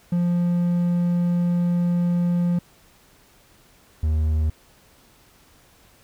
triangle tone pair in turn, 174.61 / 77.78 Hz, F3 / D#2, 0 / 0 cents, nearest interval octave + major second, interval 1400 cents, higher first, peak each -16 dBFS, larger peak neither, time 0.12-2.59 / 4.03-4.5 s, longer first, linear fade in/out 5 ms, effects pink hiss -55 dBFS RMS until 6.03 s

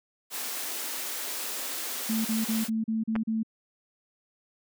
white high-pass noise, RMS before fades -34 dBFS, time 0.3-2.7 s, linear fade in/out 50 ms, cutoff 230 Hz, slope 48 dB/octave
sine tone bursts, 221.9 Hz, A3, 15 cents sharp, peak -25 dBFS, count 7, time 2.09-3.432 s, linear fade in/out 10 ms, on 160 ms, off 37 ms
clicks, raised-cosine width 0.5 ms, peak -18 dBFS, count 2, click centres 3.155 / 3.162 s
effects none

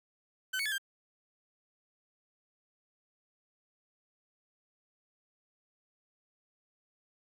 30% pulse tone with pitch steps, 1523 / 2222 / 1716 / 1591 Hz, F#6 / C#7 / A6 / G6, +50 / +4 / -44 / +25 cents, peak -29 dBFS, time 0.53-0.782 s, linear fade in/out 10 ms, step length 63 ms, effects none

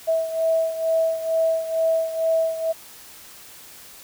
sine beating tone pair, 650 / 652.2 Hz, E5 / E5, -24 / -19 cents, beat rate 2.2 Hz, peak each -20 / -25 dBFS, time 0.07-2.73 s, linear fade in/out 20 ms, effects white hiss -44 dBFS RMS until 4.03 s

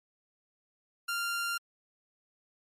sawtooth tone, 1391 Hz, F6, 7 cents flat, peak -27 dBFS, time 1.08-1.58 s, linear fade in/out 10 ms, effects MP3 64 kbps

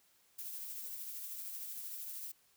violet noise with tremolo, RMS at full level -43 dBFS, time 0.38-2.32 s, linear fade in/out 10 ms, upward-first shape triangle, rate 13 Hz, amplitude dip 35%, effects white hiss -70 dBFS RMS until 2.56 s

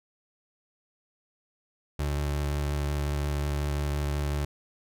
30% pulse tone with vibrato, 72.6 Hz, D2, 19 cents flat, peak -24 dBFS, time 1.99-4.45 s, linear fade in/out 5 ms, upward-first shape square, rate 5.6 Hz, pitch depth 12 cents each way, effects none

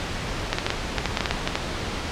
clicks, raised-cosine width 0.2 ms, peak -4 dBFS, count 12, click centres 0.53 / 0.585 / 0.665 / 0.704 / 0.983 / 1.057 / 1.172 / 1.207 / 1.258 / 1.31 / 1.475 / 1.555 s, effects pink hiss -29 dBFS RMS until 2.11 s + low-pass 5000 Hz 12 dB/octave

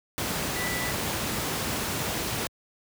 sine tone in noise, 1975.5 Hz, B6, in tune, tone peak -32 dBFS, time 0.56-0.91 s, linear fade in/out 0 ms, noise pink, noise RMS -29 dBFS, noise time 0.18-2.47 s, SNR -6 dB, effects high-pass 80 Hz 12 dB/octave

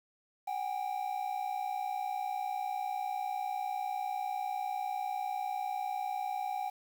triangle ring-modulated tone, 780 Hz, G5, 9 cents flat, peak -28 dBFS, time 0.47-6.7 s, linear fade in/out 10 ms, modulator 30 Hz, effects 9-bit

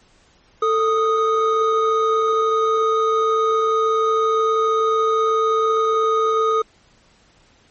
triangle tone pair together, 443.6 / 1244.5 Hz, A4 / D#6, +14 / 0 cents, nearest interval octave + tritone, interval 1786 cents, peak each -16 dBFS, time 0.62-6.62 s, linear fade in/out 5 ms, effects pink hiss -55 dBFS RMS until 7.7 s + MP3 32 kbps

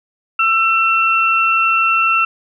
sine tone pair together, 1331 / 2704 Hz, E6 / E7, +16 / +43 cents, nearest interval octave, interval 1227 cents, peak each -14 dBFS, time 0.39-2.25 s, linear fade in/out 5 ms, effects none

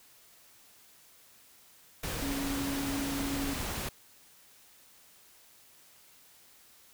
sine tone in noise, 277.2 Hz, C#4, in tune, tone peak -33 dBFS, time 2.22-3.54 s, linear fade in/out 5 ms, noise pink, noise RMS -36 dBFS, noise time 2.03-3.89 s, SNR 0 dB, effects white hiss -59 dBFS RMS until 6.93 s

